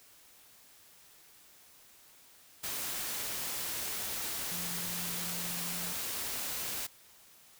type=tone in noise; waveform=sine; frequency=174.61 Hz; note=F3; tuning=in tune; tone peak=-44 dBFS; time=4.51-5.93 s; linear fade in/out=10 ms; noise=white; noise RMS=-37 dBFS; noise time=2.63-6.87 s; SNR=-10 dB; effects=white hiss -59 dBFS RMS until 7.59 s